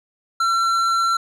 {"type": "tone with tanh clipping", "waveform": "triangle", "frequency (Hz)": 1354, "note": "E6", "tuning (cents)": 46, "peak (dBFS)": -18, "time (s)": [0.4, 1.17], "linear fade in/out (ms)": 5, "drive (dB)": 15, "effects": []}